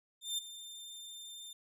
sawtooth tone with ADSR envelope, 3594 Hz, A7, 36 cents sharp, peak -29 dBFS, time 0.21-1.53 s, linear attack 170 ms, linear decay 13 ms, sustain -14 dB, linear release 4 ms, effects resampled to 32000 Hz

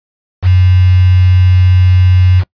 sine tone with quantisation, 91.5 Hz, F#2, 19 cents flat, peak -4 dBFS, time 0.42-2.44 s, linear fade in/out 50 ms, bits 4, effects noise-tail reverb RT60 0.1 s tail -23 dB re dry + resampled to 11025 Hz

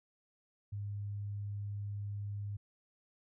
sine tone, 102 Hz, G#2, 31 cents flat, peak -37 dBFS, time 0.72-2.57 s, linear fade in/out 10 ms, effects none

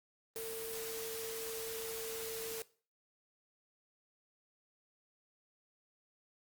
sine tone in noise, 451 Hz, A4, 43 cents sharp, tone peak -41 dBFS, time 0.36-2.62 s, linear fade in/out 0 ms, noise white, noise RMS -44 dBFS, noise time 0.36-2.62 s, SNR 0 dB, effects noise-tail reverb RT60 0.4 s tail -19 dB re dry + Opus 32 kbps

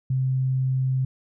sine tone, 130.81 Hz, C3, in tune, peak -20 dBFS, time 0.1-1.05 s, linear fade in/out 5 ms, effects none

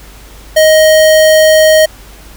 square tone, 626 Hz, D#5, 10 cents sharp, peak -4 dBFS, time 0.56-1.86 s, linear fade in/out 10 ms, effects added 50 Hz sine -34 dBFS peak until 2.36 s + pink hiss -37 dBFS RMS until 2.36 s

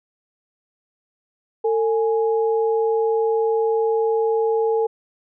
sine tone pair together, 450 / 833.4 Hz, A4 / G#5, +39 / +6 cents, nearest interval major seventh, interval 1067 cents, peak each -17 / -26 dBFS, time 1.64-4.87 s, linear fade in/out 10 ms, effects none

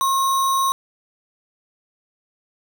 sine tone with sample-and-hold, 1077 Hz, C6, 50 cents sharp, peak -16 dBFS, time 0.01-0.72 s, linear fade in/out 0 ms, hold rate 4900 Hz, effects none

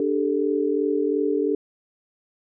sine chord, D suspended fourth, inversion none, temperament equal with one note detuned, 293.7 / 397.2 / 440 Hz, D4 / G4 / A4, 0 / +23 / 0 cents, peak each -24 dBFS, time 0-1.55 s, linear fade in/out 2 ms, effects none

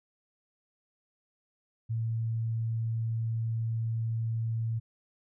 sine tone, 113.5 Hz, A#2, 46 cents flat, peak -28 dBFS, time 1.89-4.8 s, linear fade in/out 20 ms, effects none

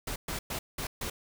pink noise bursts at uneven times, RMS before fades -35 dBFS, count 5, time 0.07-0.16 / 0.28-0.39 / 0.5-0.59 / 0.78-0.87 / 1.01-1.1 s, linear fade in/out 5 ms, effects none

